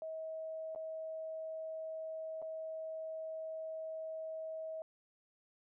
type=tone with dropouts; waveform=sine; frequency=639 Hz; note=D#5; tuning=46 cents sharp; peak=-40 dBFS; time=0.02-4.82 s; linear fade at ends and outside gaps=1 ms; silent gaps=0.749-0.759 / 2.418-2.424 s; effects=none